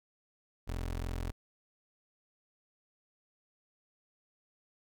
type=tone; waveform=25% pulse; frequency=43.15 Hz; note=F1; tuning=20 cents flat; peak=-31 dBFS; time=0.67-1.32 s; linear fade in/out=20 ms; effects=none